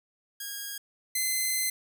5% pulse tone pair in turn, 1635 / 2054 Hz, G#6 / C7, -28 / -33 cents, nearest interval major third, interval 395 cents, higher second, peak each -24 / -16 dBFS, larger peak second, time 0.4-0.78 / 1.15-1.7 s, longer second, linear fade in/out 5 ms, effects none

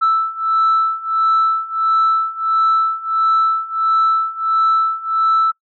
sine beating tone pair, 1318.5 / 1320 Hz, E6 / E6, 0 / +2 cents, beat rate 1.5 Hz, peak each -16 / -14 dBFS, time 0.01-5.52 s, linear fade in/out 20 ms, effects noise-tail reverb RT60 0.1 s tail -22 dB re dry + tanh soft clip ceiling -8 dBFS

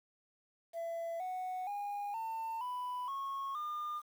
sine tone with pitch steps, 670 / 739.1 / 815.4 / 899.5 / 992.3 / 1094.7 / 1207.7 Hz, E5 / F#5 / G#5 / A5 / B5 / C#6 / D6, +28 / -2 / -32 / +38 / +8 / -22 / +48 cents, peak -34 dBFS, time 0.73-4.02 s, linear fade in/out 50 ms, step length 470 ms, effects tanh soft clip ceiling -36 dBFS + 10-bit

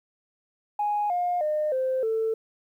sine tone with pitch steps, 830.6 / 710.7 / 608 / 520.2 / 445.1 Hz, G#5 / F5 / D#5 / C5 / A4, 0 / +30 / -40 / -10 / +20 cents, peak -22 dBFS, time 0.79-2.34 s, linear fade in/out 5 ms, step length 310 ms, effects tanh soft clip ceiling -18 dBFS + 10-bit

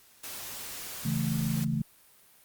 white noise, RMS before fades -40 dBFS, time 0.23-1.65 s, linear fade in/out 10 ms
sine chord, A major, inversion first, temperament equal, 138.59 / 164.81 / 220 Hz, C#3 / E3 / A3, 0 / 0 / 0 cents, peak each -31 dBFS, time 1.05-1.82 s, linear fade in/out 5 ms
effects white hiss -59 dBFS RMS until 2.44 s + Opus 48 kbps

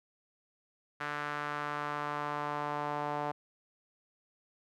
sawtooth tone with band-pass filter sweep, 147.2 Hz, D3, 4 cents sharp, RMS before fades -36 dBFS, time 1-3.32 s, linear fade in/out 10 ms, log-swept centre 1500 to 830 Hz, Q 2.1, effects none

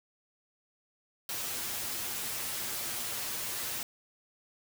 white noise with comb filter, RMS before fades -36 dBFS, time 1.29-3.83 s, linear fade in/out 2 ms, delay 8.5 ms, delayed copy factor +0.65, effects none

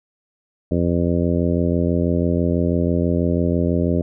harmonic tone, 86.1 Hz, F2, 24 cents flat, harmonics 1 / 2 / 3 / 4 / 5 / 6 / 7, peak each -22 / -21 / -22 / -25 / -27 / -28 / -28 dBFS, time 0.71-4.02 s, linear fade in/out 5 ms, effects none

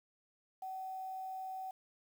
sine tone with quantisation, 757 Hz, F#5, 39 cents sharp, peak -40 dBFS, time 0.62-1.71 s, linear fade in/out 5 ms, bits 10, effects none

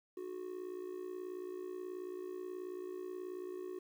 triangle tone with amplitude modulation, 366.6 Hz, F#4, 16 cents flat, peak -36 dBFS, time 0.17-3.79 s, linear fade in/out 5 ms, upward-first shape sine, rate 58.5 Hz, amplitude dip 75%, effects 11-bit

